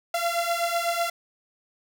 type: beating tone pair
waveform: sawtooth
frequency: 680 / 688 Hz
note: F5 / F5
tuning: -46 / -26 cents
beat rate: 8 Hz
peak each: -23 dBFS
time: 0.14-1.1 s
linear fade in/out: 5 ms
effects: none